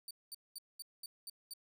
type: tone bursts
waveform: 20% pulse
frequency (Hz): 4590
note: D8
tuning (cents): -40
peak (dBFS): -38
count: 7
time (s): 0.08-1.536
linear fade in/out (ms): 2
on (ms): 28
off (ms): 210
effects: none